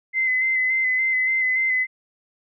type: tone with vibrato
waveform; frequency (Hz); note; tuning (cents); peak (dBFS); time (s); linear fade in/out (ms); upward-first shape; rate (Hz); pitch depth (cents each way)
sine; 2049; C7; -37; -18; 0.13-1.87; 50; square; 3.5; 21
effects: none

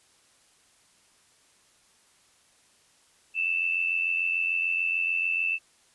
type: tone with amplitude modulation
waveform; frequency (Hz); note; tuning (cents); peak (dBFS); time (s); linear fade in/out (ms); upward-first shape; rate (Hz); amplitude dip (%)
sine; 2651; E7; +9; -21; 3.34-5.59; 50; sine; 86.8; 65
effects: white hiss -62 dBFS RMS until 5.94 s + resampled to 24000 Hz

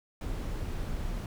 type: noise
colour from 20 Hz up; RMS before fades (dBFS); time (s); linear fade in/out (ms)
brown; -34; 0.21-1.26; 2
effects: none

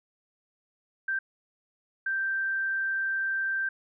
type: tone bursts at uneven times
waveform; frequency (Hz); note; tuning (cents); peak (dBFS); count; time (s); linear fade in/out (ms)
sine; 1568; G6; 0; -26; 2; 1.08-1.19 / 2.06-3.69; 5
effects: none

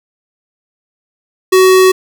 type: tone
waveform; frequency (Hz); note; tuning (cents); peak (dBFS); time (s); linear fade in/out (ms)
square; 374.4; F#4; +20; -5; 1.52-1.92; 10
effects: none

